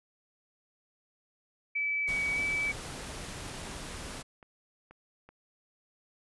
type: tone with vibrato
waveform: sine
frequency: 2285 Hz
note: D7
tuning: 48 cents flat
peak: -28 dBFS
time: 1.75-2.72 s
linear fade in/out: 10 ms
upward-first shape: square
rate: 1.6 Hz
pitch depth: 13 cents each way
type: noise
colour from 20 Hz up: pink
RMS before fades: -41 dBFS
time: 2.07-4.23 s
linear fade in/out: 20 ms
type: clicks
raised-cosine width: 0.5 ms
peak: -37 dBFS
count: 7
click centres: 3.618 / 3.67 / 3.931 / 3.972 / 4.428 / 4.91 / 5.29 s
effects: resampled to 24000 Hz